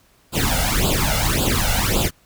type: noise with flanger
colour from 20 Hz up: pink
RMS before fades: -19 dBFS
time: 0.32-2.11 s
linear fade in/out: 50 ms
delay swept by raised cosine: 0.25 to 1.45 ms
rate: 1.8 Hz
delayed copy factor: +0.95
effects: pink hiss -57 dBFS RMS until 2.25 s